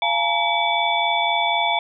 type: tone cluster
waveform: sine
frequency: 689 / 848 / 932 / 2283 / 3466 Hz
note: F5 / G#5 / A#5 / D7 / A7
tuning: -24 / +36 / -1 / -50 / -27 cents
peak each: -24 dBFS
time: 0.02-1.79 s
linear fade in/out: 2 ms
effects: none